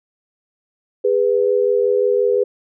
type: tone pair together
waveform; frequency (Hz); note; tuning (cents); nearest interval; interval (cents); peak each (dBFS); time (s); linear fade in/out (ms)
sine; 408.2 / 493.9; G#4 / B4; -30 / 0; minor third; 330; -16; 1.04-2.44; 10
effects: none